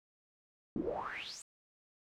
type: noise with band-pass filter sweep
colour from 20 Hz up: brown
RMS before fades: -40 dBFS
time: 0.76-1.42 s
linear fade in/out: 2 ms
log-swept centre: 250 to 8200 Hz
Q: 9.4
effects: none